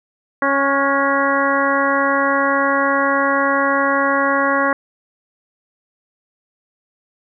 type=harmonic tone with a mistuned harmonic; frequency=276.5 Hz; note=C#4; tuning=4 cents flat; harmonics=1 / 2 / 3 / 4 / 5 / 6 / 7; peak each=-22 / -20 / -25 / -19 / -23 / -22 / -24 dBFS; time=0.42-4.73 s; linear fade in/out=2 ms; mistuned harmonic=5; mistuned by=+40 cents; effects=none